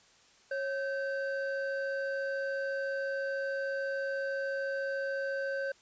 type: tone pair together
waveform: triangle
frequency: 547.3 / 1548 Hz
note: C#5 / G6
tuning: -22 / -22 cents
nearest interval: octave + tritone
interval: 1800 cents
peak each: -31 / -35 dBFS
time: 0.51-5.72 s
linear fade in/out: 5 ms
effects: white hiss -62 dBFS RMS until 5.81 s + resampled to 16000 Hz